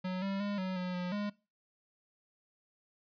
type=tone with pitch steps; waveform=square; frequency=184.4 / 195.8 / 203.5 / 186.5 / 181.6 / 179.4 / 205.9 Hz; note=F#3 / G3 / G#3 / F#3 / F#3 / F3 / G#3; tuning=-6 / -2 / -35 / +14 / -32 / +47 / -15 cents; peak=-34 dBFS; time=0.04-1.3 s; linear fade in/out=10 ms; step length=180 ms; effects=noise-tail reverb RT60 0.3 s tail -22 dB re dry + resampled to 11025 Hz